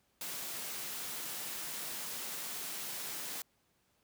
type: high-pass noise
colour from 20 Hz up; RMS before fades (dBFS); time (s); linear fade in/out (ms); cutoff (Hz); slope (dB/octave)
white; -41; 0.21-3.42; 2; 120; 24
effects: pink hiss -74 dBFS RMS until 4.03 s + high-pass 60 Hz 12 dB/octave